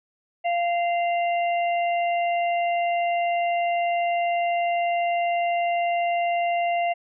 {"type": "harmonic tone", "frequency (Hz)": 693, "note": "F5", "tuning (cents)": -14, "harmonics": [1, 3, 4], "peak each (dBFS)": [-21, -32, -34], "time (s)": [0.44, 6.94], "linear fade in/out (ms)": 20, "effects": []}